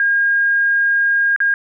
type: tone with dropouts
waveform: sine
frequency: 1620 Hz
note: G#6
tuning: 43 cents flat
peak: -12 dBFS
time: 0-1.54 s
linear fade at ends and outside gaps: 1 ms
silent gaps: 1.362-1.403 s
effects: none